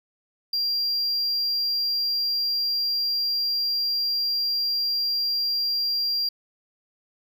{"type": "tone", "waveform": "triangle", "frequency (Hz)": 4760, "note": "D8", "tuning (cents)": 22, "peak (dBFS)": -21, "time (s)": [0.53, 6.29], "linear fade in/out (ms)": 5, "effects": []}